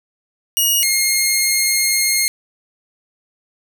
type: tone pair in turn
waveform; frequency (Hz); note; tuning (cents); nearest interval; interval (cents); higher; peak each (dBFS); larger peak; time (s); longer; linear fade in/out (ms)
10% pulse; 2881 / 2139; F#7 / C7; -47 / +38; perfect fourth; 515; first; -5; neither; 0.57-0.83 / 0.83-2.28; second; 0
effects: none